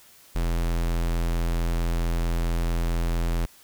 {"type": "tone", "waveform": "square", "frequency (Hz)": 42.25, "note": "E1", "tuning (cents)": 43, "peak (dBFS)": -23, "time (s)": [0.35, 3.46], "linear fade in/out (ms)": 10, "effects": ["white hiss -53 dBFS RMS until 3.63 s"]}